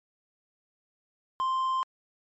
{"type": "tone with hard clipping", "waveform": "sine", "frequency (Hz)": 1046, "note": "C6", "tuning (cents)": -1, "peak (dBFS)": -26, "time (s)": [1.4, 1.83], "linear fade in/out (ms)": 0, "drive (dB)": 3, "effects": ["MP3 32 kbps"]}